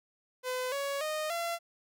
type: tone with pitch steps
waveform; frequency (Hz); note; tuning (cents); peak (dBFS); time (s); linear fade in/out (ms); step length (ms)
sawtooth; 507 / 559.3 / 617 / 680.7; B4 / C#5 / D#5 / F5; +45 / +15 / -15 / -45; -28; 0.43-1.59; 50; 290
effects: none